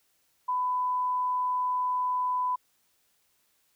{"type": "tone", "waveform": "sine", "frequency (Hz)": 1000, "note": "B5", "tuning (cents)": 21, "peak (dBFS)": -25, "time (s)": [0.48, 2.56], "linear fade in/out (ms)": 10, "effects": ["white hiss -70 dBFS RMS until 3.75 s"]}